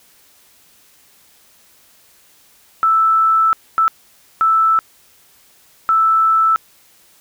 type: tone bursts at uneven times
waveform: sine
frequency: 1318.5 Hz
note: E6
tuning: in tune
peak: -10 dBFS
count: 4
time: 2.83-3.53 / 3.78-3.88 / 4.41-4.79 / 5.89-6.56 s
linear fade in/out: 0 ms
effects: white hiss -51 dBFS RMS until 7.2 s

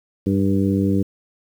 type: harmonic tone with a mistuned harmonic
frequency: 98 Hz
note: G2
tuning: in tune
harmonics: 1 / 2 / 3 / 4 / 5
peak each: -22 / -19 / -21 / -27 / -29 dBFS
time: 0.26-1.03 s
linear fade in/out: 10 ms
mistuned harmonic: 5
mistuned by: -20 cents
effects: 8-bit

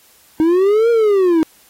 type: linear two-way sweep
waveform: triangle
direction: up then down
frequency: 310 to 473.9 to 310 Hz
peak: -8 dBFS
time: 0.4-1.43 s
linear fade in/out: 0 ms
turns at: 0.9 s
effects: white hiss -50 dBFS RMS until 1.69 s + AAC 48 kbps

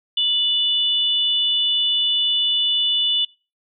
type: tone pair together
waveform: sine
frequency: 2950 / 3492 Hz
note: F#7 / A7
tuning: -6 / -14 cents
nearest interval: minor third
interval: 292 cents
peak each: -19 dBFS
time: 0.17-3.25 s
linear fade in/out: 5 ms
effects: noise-tail reverb RT60 0.3 s tail -22 dB re dry

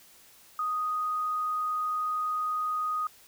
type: tone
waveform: sine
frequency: 1244.5 Hz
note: D#6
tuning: in tune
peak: -27 dBFS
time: 0.59-3.07 s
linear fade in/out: 2 ms
effects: white hiss -56 dBFS RMS until 3.27 s

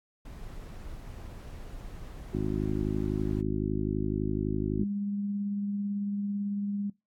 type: noise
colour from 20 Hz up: brown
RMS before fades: -42 dBFS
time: 0.25-3.41 s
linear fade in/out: 5 ms
type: harmonic tone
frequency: 51.91 Hz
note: G#1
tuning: in tune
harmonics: 1 / 2 / 3 / 4 / 5 / 6 / 7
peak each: -35 / -35 / -35 / -35 / -35 / -35 / -35 dBFS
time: 2.33-4.84 s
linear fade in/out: 10 ms
type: tone with tremolo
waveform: sine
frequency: 202.3 Hz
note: G#3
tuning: 45 cents flat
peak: -28 dBFS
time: 4.79-6.9 s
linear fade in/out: 5 ms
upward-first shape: triangle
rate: 18 Hz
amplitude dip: 25%
effects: noise-tail reverb RT60 0.2 s tail -21 dB re dry + AAC 64 kbps

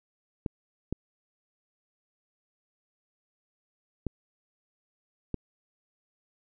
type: clicks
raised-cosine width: 3 ms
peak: -17 dBFS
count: 4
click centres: 0.462 / 0.926 / 4.067 / 5.343 s
effects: none

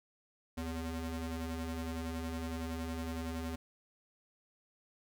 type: ring-modulated tone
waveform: 40% pulse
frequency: 162.6 Hz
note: E3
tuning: 23 cents flat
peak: -33 dBFS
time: 0.57-3.56 s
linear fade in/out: 10 ms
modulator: 86.7 Hz
effects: none

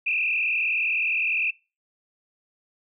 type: tone with frequency modulation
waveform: sine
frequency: 2543 Hz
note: D#7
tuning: 37 cents sharp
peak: -21 dBFS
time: 0.06-1.51 s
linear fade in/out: 10 ms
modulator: 40.3 Hz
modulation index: 3.7
effects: noise-tail reverb RT60 0.3 s tail -24 dB re dry

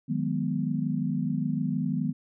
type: chord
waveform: sine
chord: G# minor seventh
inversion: second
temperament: equal with one note detuned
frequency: 155.56 / 182.34 / 207.7 / 246.9 Hz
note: D#3 / F#3 / G#3 / B3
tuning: 0 / -25 / 0 / 0 cents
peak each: -30 / -32 / -32 / -30 dBFS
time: 0.08-2.13 s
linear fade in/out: 20 ms
effects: none

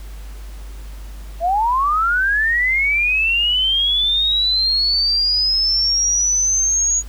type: linear sweep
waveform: sine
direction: up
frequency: 648 to 6750 Hz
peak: -14 dBFS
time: 1.4-7.03 s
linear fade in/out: 50 ms
effects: added 50 Hz sine -30 dBFS peak until 7.08 s + pink hiss -45 dBFS RMS until 7.08 s

